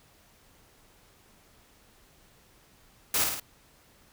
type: noise with echo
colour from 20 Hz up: white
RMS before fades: -26 dBFS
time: 3.14-3.24 s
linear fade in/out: 2 ms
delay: 53 ms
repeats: 3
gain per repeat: -4 dB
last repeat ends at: 3.399 s
effects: pink hiss -60 dBFS RMS until 4.12 s